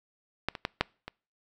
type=clicks; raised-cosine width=0.3 ms; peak=-11 / -21 / -12 / -7 / -22 dBFS; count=5; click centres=0.486 / 0.552 / 0.651 / 0.81 / 1.08 s; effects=noise-tail reverb RT60 0.4 s tail -26 dB re dry